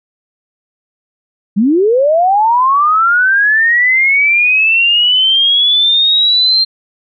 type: linear sweep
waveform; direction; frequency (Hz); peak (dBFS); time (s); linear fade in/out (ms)
sine; up; 185.5 to 4186; -7; 1.56-6.65; 20
effects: none